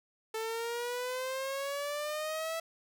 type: exponential sweep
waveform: sawtooth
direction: up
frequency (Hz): 440 to 659.3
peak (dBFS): -30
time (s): 0.34-2.6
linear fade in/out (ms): 5
effects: none